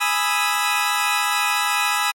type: chord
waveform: 20% pulse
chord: E major seventh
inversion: first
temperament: equal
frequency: 830.6 / 987.8 / 1244.5 / 1318.5 Hz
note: G#5 / B5 / D#6 / E6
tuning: 0 / 0 / 0 / 0 cents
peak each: -19 dBFS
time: 0-2.12 s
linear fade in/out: 20 ms
effects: MP3 64 kbps